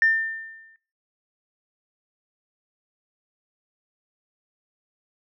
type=tone with exponential decay; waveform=sine; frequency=1800 Hz; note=A6; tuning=39 cents sharp; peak=-13 dBFS; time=0.02-0.76 s; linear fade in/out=1 ms; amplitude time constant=160 ms; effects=noise-tail reverb RT60 0.5 s tail -23 dB re dry + tanh soft clip ceiling -9 dBFS